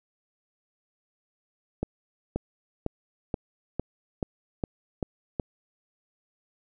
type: accelerating click train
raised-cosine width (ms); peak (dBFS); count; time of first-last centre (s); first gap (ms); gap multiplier
2; -14; 9; 1.83-5.398; 530; 0.95
effects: none